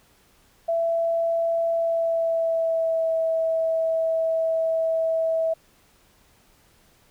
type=tone with pitch glide; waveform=sine; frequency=667 to 650.6 Hz; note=E5 to E5; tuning=+20 to -23 cents; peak=-20 dBFS; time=0.68-5.54 s; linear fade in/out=10 ms; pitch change=-43 cents; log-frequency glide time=1.71-3.15 s; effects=pink hiss -59 dBFS RMS until 7.1 s